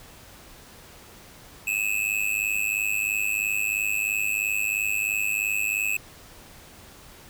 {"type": "tone with amplitude modulation", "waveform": "square", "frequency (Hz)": 2585, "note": "E7", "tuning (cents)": -34, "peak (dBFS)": -20, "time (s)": [1.67, 5.97], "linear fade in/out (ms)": 5, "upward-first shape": "sine", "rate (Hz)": 103, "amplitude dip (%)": 95, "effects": ["pink hiss -48 dBFS RMS until 7.29 s"]}